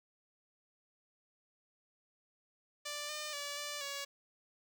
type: tone with pitch steps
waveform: 5% pulse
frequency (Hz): 588 / 603 / 576 / 586 / 562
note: D5 / D5 / D5 / D5 / C#5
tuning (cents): +2 / +46 / -34 / -4 / +24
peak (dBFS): -28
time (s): 2.85-4.05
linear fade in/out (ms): 10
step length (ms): 240
effects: none